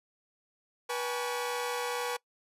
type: tone cluster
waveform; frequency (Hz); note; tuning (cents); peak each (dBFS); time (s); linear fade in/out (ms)
sawtooth; 486.6 / 795 / 857 / 1126; B4 / G5 / A5 / C#6; -26 / +24 / -46 / +27; -30 / -37 / -36 / -35; 0.89-2.17; 10
effects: noise-tail reverb RT60 0.1 s tail -22 dB re dry + resampled to 32000 Hz